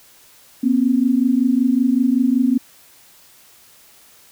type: tone pair together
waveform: sine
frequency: 241.6 / 266.9 Hz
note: B3 / C4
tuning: -38 / +35 cents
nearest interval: major second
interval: 173 cents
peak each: -16 dBFS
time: 0.63-2.58 s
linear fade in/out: 10 ms
effects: white hiss -49 dBFS RMS until 4.31 s